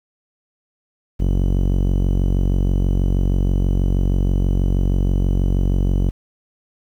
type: tone with low-pass filter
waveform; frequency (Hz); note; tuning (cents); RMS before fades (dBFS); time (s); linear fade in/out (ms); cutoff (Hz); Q
sawtooth; 46.25; F#1; 0; -17; 1.19-6.11; 20; 340; 0.77
effects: 8-bit